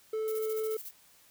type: tone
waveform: triangle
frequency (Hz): 437.4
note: A4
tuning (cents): -10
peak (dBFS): -28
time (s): 0.13-0.77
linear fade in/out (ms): 5
type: noise with tremolo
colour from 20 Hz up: violet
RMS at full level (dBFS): -42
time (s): 0.28-0.91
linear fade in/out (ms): 0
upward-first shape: square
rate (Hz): 14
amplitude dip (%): 60
effects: white hiss -61 dBFS RMS until 1.3 s